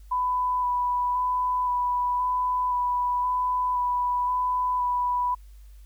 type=tone with vibrato; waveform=sine; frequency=992 Hz; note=B5; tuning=7 cents sharp; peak=-22 dBFS; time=0.11-5.35 s; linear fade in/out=10 ms; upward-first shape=square; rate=0.96 Hz; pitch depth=11 cents each way; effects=added 50 Hz sine -44 dBFS peak until 5.85 s + white hiss -64 dBFS RMS until 5.85 s